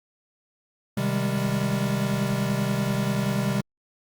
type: chord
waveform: square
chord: Ab major seventh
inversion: first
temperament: equal with one note detuned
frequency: 130.81 / 155.56 / 197.36 / 207.7 Hz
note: C3 / Eb3 / G3 / Ab3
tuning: 0 / 0 / +12 / 0 cents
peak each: -28 / -32 / -27 / -33 dBFS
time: 0.97-3.61 s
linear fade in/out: 5 ms
effects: Opus 48 kbps